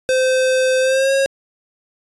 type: tone with pitch glide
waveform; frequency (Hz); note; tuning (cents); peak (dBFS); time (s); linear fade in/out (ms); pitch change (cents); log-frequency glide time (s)
square; 517 to 544; C5 to C#5; -21 to -33; -14; 0.09-1.26; 0; +88; 0.8-1.12
effects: resampled to 24000 Hz